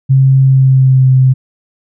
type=tone with pitch glide; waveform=sine; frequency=133.8 to 130.44 Hz; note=C3 to C3; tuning=+39 to -5 cents; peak=-4 dBFS; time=0.09-1.34 s; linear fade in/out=20 ms; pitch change=-44 cents; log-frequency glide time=0.41-1.1 s; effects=none